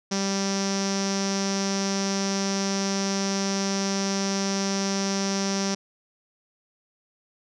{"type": "tone with low-pass filter", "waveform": "sawtooth", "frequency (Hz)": 196, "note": "G3", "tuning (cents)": 0, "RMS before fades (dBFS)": -26, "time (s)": [0.11, 5.75], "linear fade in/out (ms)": 10, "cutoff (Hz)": 5700, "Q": 8.3, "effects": []}